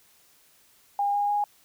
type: tone with pitch steps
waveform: sine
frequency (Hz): 810 / 817 / 824.2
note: G#5 / G#5 / G#5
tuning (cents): -43 / -29 / -13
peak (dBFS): -22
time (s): 0.99-1.44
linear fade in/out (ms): 2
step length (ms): 150
effects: white hiss -60 dBFS RMS until 1.64 s